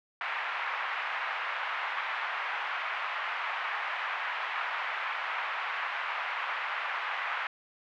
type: band-pass noise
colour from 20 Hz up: pink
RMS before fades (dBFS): -34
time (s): 0.21-7.47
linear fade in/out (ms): 2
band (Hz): 890 to 2500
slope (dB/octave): 24
effects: none